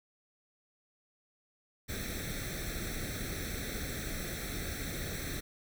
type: noise with comb filter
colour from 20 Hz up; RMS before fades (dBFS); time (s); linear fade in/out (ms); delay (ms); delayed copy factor
pink; -38; 1.88-5.41; 20; 0.51; +0.85
effects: none